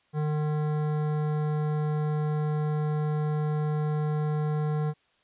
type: tone with hard clipping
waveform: sine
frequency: 151.4 Hz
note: D#3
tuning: 47 cents flat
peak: -27 dBFS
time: 0.13-4.94 s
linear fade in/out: 50 ms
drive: 15 dB
effects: white hiss -67 dBFS RMS until 5.23 s + resampled to 8000 Hz